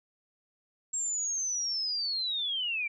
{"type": "linear sweep", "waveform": "sine", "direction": "down", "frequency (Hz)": [7560, 2300], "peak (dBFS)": -29, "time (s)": [0.93, 2.88], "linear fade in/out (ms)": 10, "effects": []}